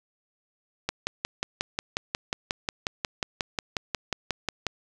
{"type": "click train", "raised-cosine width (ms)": 0.2, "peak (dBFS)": -9, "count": 22, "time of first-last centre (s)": [0.89, 4.667], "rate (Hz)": 5.56, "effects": []}